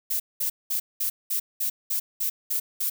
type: noise bursts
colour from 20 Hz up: violet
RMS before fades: -26 dBFS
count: 10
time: 0.1-2.9 s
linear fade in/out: 10 ms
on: 100 ms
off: 200 ms
effects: none